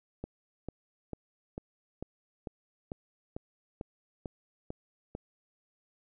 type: click train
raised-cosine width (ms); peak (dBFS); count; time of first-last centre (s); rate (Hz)
2; -24; 12; 0.24-5.151; 2.24
effects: none